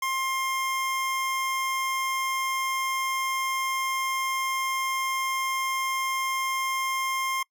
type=tone; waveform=25% pulse; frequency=1060 Hz; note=C6; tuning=22 cents sharp; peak=-22 dBFS; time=0.02-7.43 s; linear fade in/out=5 ms; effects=noise-tail reverb RT60 0.1 s tail -26 dB re dry